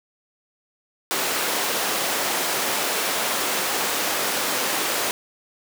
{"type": "high-pass noise", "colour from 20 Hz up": "pink", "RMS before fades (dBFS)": -24, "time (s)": [1.11, 5.11], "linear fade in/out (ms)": 0, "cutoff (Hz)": 420, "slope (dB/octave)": 12, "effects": []}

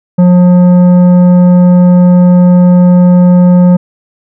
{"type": "tone with tanh clipping", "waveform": "sine", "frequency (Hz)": 178.8, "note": "F3", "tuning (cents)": 41, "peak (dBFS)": -3, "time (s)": [0.18, 3.77], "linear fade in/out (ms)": 10, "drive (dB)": 10, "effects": []}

